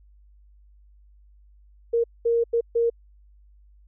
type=tone bursts at uneven times; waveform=sine; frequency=466.2 Hz; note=A#4; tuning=in tune; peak=-18 dBFS; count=4; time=1.93-2.04 / 2.25-2.44 / 2.53-2.61 / 2.75-2.9 s; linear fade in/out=10 ms; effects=added 50 Hz sine -51 dBFS peak until 3.87 s

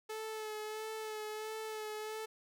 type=tone with vibrato; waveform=sawtooth; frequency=433 Hz; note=A4; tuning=28 cents flat; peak=-36 dBFS; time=0.09-2.26 s; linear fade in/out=10 ms; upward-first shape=sine; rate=1.5 Hz; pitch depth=24 cents each way; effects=none

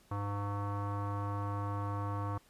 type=tone with low-pass filter; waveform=square; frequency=101.4 Hz; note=G#2; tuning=41 cents flat; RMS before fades=-36 dBFS; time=0.11-2.38 s; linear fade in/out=5 ms; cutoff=1100 Hz; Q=4.9; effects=pink hiss -65 dBFS RMS until 2.49 s + resampled to 32000 Hz

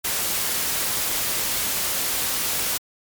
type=noise; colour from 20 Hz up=white; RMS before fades=-24 dBFS; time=0.04-2.78 s; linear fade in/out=10 ms; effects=MP3 96 kbps

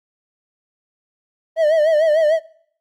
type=tone with vibrato; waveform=triangle; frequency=625 Hz; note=D#5; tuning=8 cents sharp; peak=-10 dBFS; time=1.56-2.4 s; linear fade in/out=50 ms; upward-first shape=sine; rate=6.7 Hz; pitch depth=92 cents each way; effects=noise-tail reverb RT60 0.6 s tail -23 dB re dry + Opus 32 kbps

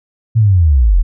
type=linear sweep; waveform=sine; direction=down; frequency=116.54 to 36 Hz; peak=-6 dBFS; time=0.35-1.03 s; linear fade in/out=20 ms; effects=none

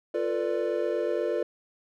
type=chord; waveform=triangle; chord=B half-diminished seventh; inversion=second; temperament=equal with one note detuned; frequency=349.2 / 445.6 / 493.9 / 587.3 Hz; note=F4 / A4 / B4 / D5; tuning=0 / +22 / 0 / 0 cents; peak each=-29 dBFS; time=0.14-1.43 s; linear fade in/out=5 ms; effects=none

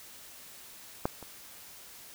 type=clicks; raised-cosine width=1 ms; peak=-13 / -30 dBFS; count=2; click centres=1.055 / 1.227 s; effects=white hiss -50 dBFS RMS until 2.14 s

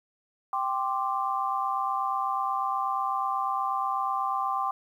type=chord; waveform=sine; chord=G suspended fourth; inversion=none; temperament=equal; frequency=784 / 1046.5 / 1174.7 Hz; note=G5 / C6 / D6; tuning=0 / 0 / 0 cents; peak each=-30 dBFS; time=0.53-4.71 s; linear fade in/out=2 ms; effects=10-bit

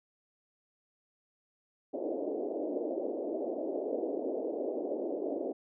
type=band-pass noise; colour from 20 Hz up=pink; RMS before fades=-35 dBFS; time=1.93-5.53 s; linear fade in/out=10 ms; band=280 to 640 Hz; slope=48 dB/octave; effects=none

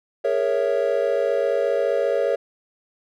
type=chord; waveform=triangle; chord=A# half-diminished seventh; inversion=third; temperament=equal with one note detuned; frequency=411.5 / 466.2 / 554.4 / 659.3 Hz; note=G#4 / A#4 / C#5 / E5; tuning=-16 / 0 / 0 / 0 cents; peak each=-24 / -22 / -20 / -25 dBFS; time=0.24-2.36 s; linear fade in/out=10 ms; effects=none

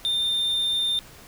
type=tone; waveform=triangle; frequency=3608 Hz; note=A7; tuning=43 cents sharp; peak=-20 dBFS; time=0.05-0.99 s; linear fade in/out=0 ms; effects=pink hiss -47 dBFS RMS until 1.27 s

